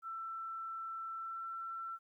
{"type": "tone with pitch glide", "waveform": "sine", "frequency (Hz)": [1335, 1344.3], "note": ["E6", "E6"], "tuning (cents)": [22, 34], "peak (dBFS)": -40, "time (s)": [0.02, 1.99], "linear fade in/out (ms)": 50, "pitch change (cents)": 12, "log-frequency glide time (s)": [1.16, 1.43], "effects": ["13-bit"]}